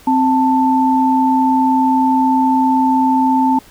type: tone pair together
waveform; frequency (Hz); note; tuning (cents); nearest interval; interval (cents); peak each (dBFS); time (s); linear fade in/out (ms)
sine; 261.6 / 884.8; C4 / A5; 0 / +9; octave + major sixth; 2109; -13; 0.07-3.59; 5
effects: pink hiss -44 dBFS RMS until 3.7 s